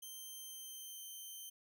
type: tone with pitch glide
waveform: 5% pulse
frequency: 3129 to 3107 Hz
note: G7 to G7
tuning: -4 to -16 cents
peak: -40 dBFS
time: 0.02-1.5 s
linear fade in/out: 10 ms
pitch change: -12 cents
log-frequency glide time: 0.28-1.04 s
effects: none